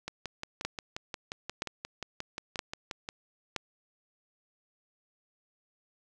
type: two click trains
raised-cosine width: 0.2 ms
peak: -14 / -19 dBFS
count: 4 / 18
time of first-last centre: 0.65-3.563 / 0.08-3.089 s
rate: 1.03 / 5.65 Hz
effects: none

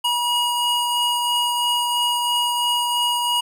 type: tone pair together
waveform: square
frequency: 963 / 2886 Hz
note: B5 / F#7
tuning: -44 / -44 cents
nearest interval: octave + perfect fifth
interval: 1900 cents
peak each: -22 dBFS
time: 0.04-3.41 s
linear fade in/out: 10 ms
effects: none

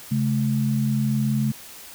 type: tone pair together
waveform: sine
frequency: 135.57 / 215.2 Hz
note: C#3 / A3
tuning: -38 / -38 cents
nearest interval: minor sixth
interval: 800 cents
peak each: -22 dBFS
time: 0.11-1.52 s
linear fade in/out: 10 ms
effects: white hiss -42 dBFS RMS until 1.94 s

